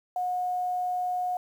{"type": "tone with quantisation", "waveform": "sine", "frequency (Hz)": 725, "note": "F#5", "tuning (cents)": -35, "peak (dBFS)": -26, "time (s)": [0.16, 1.37], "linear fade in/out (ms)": 2, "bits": 9, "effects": []}